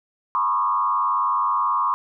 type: tone with frequency modulation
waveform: sine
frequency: 1083 Hz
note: C#6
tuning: 41 cents flat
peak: -18 dBFS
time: 0.35-1.94 s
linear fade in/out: 0 ms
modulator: 98.7 Hz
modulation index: 1.2
effects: none